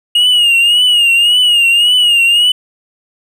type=tone with vibrato; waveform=triangle; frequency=2862 Hz; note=F7; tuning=42 cents sharp; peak=-5 dBFS; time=0.15-2.52 s; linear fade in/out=5 ms; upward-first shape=triangle; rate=1.8 Hz; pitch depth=87 cents each way; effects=none